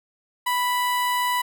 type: tone with notch filter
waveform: sawtooth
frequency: 987.8 Hz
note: B5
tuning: in tune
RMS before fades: -23 dBFS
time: 0.46-1.42 s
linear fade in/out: 10 ms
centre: 5700 Hz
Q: 1.6
effects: none